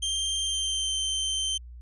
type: tone with pitch glide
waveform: sawtooth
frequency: 3165 to 3114 Hz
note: G7 to G7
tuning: +16 to -12 cents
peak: -23 dBFS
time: 0.02-1.58 s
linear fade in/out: 10 ms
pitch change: -28 cents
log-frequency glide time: 0.42-0.93 s
effects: added 60 Hz sine -41 dBFS peak until 1.81 s + resampled to 24000 Hz

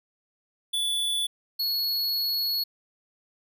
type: tone pair in turn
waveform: square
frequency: 3456 / 4354 Hz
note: A7 / C#8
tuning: -32 / -32 cents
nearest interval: major third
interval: 400 cents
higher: second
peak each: -25 dBFS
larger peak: neither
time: 0.73-1.27 / 1.59-2.64 s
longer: second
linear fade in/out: 10 ms
effects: none

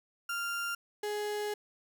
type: tone pair in turn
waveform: 35% pulse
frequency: 1393 / 417.4 Hz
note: F6 / G#4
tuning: -5 / +9 cents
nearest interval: octave + major sixth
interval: 2086 cents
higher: first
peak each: -31 / -31 dBFS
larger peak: neither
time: 0.29-0.75 / 1.03-1.54 s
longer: second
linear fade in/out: 5 ms
effects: none

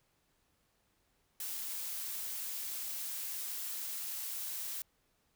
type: noise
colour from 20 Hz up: blue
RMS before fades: -40 dBFS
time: 1.4-4.82 s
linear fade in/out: 2 ms
effects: pink hiss -75 dBFS RMS until 5.35 s

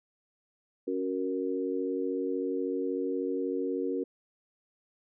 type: chord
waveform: sine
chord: F# major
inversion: second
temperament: equal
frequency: 277.2 / 370 / 466.2 Hz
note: C#4 / F#4 / A#4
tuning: 0 / 0 / 0 cents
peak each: -33 dBFS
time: 0.87-4.04 s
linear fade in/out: 10 ms
effects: none

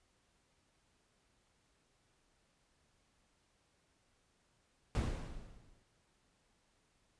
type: noise with exponential decay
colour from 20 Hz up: brown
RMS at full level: -30 dBFS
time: 4.95-5.83 s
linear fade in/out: 1 ms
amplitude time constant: 190 ms
effects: pink hiss -75 dBFS RMS until 7.19 s + resampled to 22050 Hz

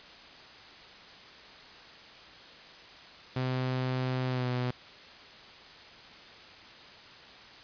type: tone with pitch glide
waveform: sawtooth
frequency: 128.5 to 124.77 Hz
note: C3 to B2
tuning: -31 to +18 cents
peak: -25 dBFS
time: 3.36-4.71 s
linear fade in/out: 5 ms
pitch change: -51 cents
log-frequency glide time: 4.28-4.48 s
effects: white hiss -50 dBFS RMS until 7.63 s + resampled to 11025 Hz

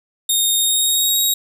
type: tone with pitch glide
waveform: 15% pulse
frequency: 3700 to 3791 Hz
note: A#7 to A#7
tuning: -14 to +28 cents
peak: -8 dBFS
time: 0.29-1.34 s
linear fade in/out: 5 ms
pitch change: +42 cents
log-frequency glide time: 0.58-1.2 s
effects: none

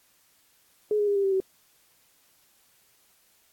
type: tone with pitch steps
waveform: sine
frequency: 422.3 / 413.6 / 405.1 / 396.8 / 388.6 / 380.6 Hz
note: G#4 / G#4 / G#4 / G4 / G4 / F#4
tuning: +29 / -7 / -43 / +21 / -15 / +49 cents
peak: -21 dBFS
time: 0.91-1.402 s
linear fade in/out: 2 ms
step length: 82 ms
effects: white hiss -63 dBFS RMS until 3.52 s + AAC 64 kbps

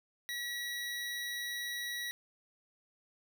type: tone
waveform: 25% pulse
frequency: 1926 Hz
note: B6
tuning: 44 cents flat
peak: -33 dBFS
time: 0.29-2.11 s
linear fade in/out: 0 ms
effects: none

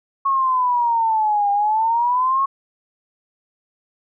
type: exponential two-way sweep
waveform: sine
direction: down then up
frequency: 1102 to 803 to 1102 Hz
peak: -15 dBFS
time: 0.25-2.46 s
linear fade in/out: 10 ms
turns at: 1.51 s
effects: none

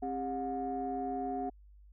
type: tone cluster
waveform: sine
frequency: 266.3 / 401.3 / 724 Hz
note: C4 / G4 / F#5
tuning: +31 / +41 / -38 cents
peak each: -37 / -39 / -35 dBFS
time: 0.02-1.5 s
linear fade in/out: 10 ms
effects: tanh soft clip ceiling -26 dBFS + added 50 Hz sine -54 dBFS peak until 1.92 s

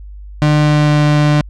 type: tone with pitch glide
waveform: 35% pulse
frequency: 150 to 148.71 Hz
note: D3 to D3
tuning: +37 to +22 cents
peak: -7 dBFS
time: 0.42-1.41 s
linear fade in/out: 0 ms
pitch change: -15 cents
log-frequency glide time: 0.6-1.02 s
effects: added 50 Hz sine -29 dBFS peak until 1.49 s + low-pass 5000 Hz 12 dB/octave

